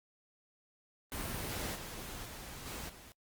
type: noise with level steps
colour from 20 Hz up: pink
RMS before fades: -39 / -45 / -47 / -43 / -54 dBFS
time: 1.12-3.12 s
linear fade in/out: 0 ms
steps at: 1.74 / 2.24 / 2.65 / 2.88 s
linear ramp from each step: 20 ms
effects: noise-tail reverb RT60 0.1 s tail -26 dB re dry + Opus 32 kbps